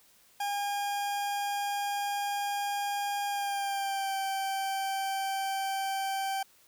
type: tone with pitch glide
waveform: 40% pulse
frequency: 811 to 777.5 Hz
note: G#5 to G5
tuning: -41 to -14 cents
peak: -29 dBFS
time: 0.4-6.43 s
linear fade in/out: 5 ms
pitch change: -73 cents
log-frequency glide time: 3.27-4.16 s
effects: white hiss -62 dBFS RMS until 6.67 s